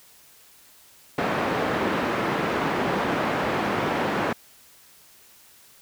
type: band-pass noise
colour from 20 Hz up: pink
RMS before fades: -25 dBFS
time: 1.18-4.33 s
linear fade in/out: 5 ms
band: 210 to 1800 Hz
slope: 12 dB/octave
effects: white hiss -53 dBFS RMS until 5.81 s

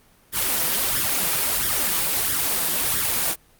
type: noise with flanger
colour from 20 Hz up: white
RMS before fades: -22 dBFS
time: 0.32-3.36 s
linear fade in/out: 50 ms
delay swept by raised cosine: 0.56 to 6.16 ms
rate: 1.5 Hz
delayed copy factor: +0.7
effects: pink hiss -56 dBFS RMS until 3.59 s + Opus 32 kbps

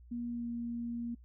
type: tone with pitch glide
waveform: sine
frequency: 238.3 to 235.6 Hz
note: A#3 to A#3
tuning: +38 to +19 cents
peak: -35 dBFS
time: 0.11-1.15 s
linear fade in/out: 10 ms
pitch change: -19 cents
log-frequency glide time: 0.29-0.48 s
effects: noise-tail reverb RT60 0.1 s tail -24 dB re dry + added 60 Hz sine -53 dBFS peak until 1.24 s

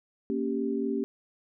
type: chord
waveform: sine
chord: G diminished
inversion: first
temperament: equal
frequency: 233.1 / 277.2 / 392 Hz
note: Bb3 / Db4 / G4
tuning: 0 / 0 / 0 cents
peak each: -31 dBFS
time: 0.3-1.04 s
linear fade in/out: 0 ms
effects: none

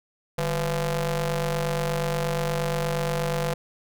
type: ring-modulated tone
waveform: sawtooth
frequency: 174.61 Hz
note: F3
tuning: in tune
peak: -17 dBFS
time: 0.38-3.54 s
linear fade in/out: 5 ms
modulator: 325 Hz
effects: none

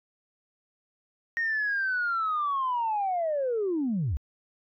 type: linear sweep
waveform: sine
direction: down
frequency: 1864.7 to 58.9 Hz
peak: -24 dBFS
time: 1.37-4.17 s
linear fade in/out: 0 ms
effects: tanh soft clip ceiling -21 dBFS

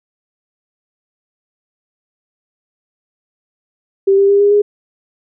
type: tone with pitch steps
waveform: sine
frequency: 391.1 / 396.3 / 401.6 / 407 / 412.4 Hz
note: G4 / G4 / G4 / G#4 / G#4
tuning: -4 / +19 / +42 / -35 / -12 cents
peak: -7 dBFS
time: 4.07-4.62 s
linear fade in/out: 10 ms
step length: 110 ms
effects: none

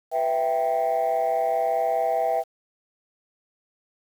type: chord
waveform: sine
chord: E minor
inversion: second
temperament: equal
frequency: 493.9 / 659.3 / 784 Hz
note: B4 / E5 / G5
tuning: 0 / 0 / 0 cents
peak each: -27 / -22 / -23 dBFS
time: 0.11-2.44 s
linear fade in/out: 50 ms
effects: tanh soft clip ceiling -16 dBFS + 8-bit

